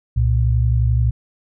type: tone pair together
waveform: sine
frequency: 65.42 / 117 Hz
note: C2 / A#2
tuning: 0 / +7 cents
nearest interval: minor seventh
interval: 1007 cents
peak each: -16 dBFS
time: 0.16-1.11 s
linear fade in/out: 10 ms
effects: none